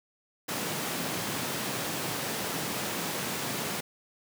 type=high-pass noise; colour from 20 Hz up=pink; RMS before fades=-33 dBFS; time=0.48-3.81 s; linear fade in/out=10 ms; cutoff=130 Hz; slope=24 dB/octave; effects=none